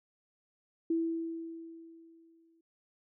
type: tone with exponential decay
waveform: sine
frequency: 329.6 Hz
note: E4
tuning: in tune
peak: -26 dBFS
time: 0.9-2.61 s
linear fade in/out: 5 ms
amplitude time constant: 370 ms
effects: none